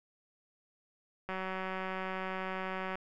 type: click train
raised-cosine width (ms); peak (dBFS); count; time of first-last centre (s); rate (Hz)
0.5; -23; 314; 1.29-2.955; 188
effects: none